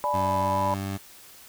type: chord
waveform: sine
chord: G# diminished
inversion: second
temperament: equal with one note detuned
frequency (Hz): 587.3 / 851.5 / 987.8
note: D5 / G#5 / B5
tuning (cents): 0 / +43 / 0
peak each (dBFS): -29 / -29 / -25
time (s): 0.04-0.74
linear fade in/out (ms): 0
type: tone with pitch glide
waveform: 20% pulse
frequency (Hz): 94.6 to 97.54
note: F#2 to G2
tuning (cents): +39 to -8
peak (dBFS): -24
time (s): 0.13-0.98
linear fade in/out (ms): 20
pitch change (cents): +53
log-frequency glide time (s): 0.38-0.67
effects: white hiss -49 dBFS RMS until 1.48 s